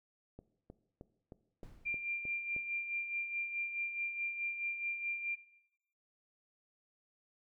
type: click train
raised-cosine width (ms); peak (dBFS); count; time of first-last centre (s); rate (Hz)
2; -36; 8; 0.39-2.564; 3.22
type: noise with exponential decay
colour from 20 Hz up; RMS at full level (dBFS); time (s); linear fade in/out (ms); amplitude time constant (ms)
brown; -50; 1.63-2.28; 2; 140
type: tone with tremolo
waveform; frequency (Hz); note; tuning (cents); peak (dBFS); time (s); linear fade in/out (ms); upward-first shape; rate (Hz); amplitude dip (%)
sine; 2382; D7; +24; -33; 1.85-5.36; 20; sine; 4.7; 50
effects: noise-tail reverb RT60 0.8 s tail -17 dB re dry